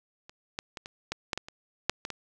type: clicks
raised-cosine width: 0.2 ms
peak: -29 / -15 / -21 / -23 / -14 / -11 / -15 / -25 / -6 / -17 / -18 dBFS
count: 11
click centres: 0.295 / 0.589 / 0.772 / 0.859 / 1.12 / 1.332 / 1.376 / 1.485 / 1.896 / 2.051 / 2.103 s
effects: none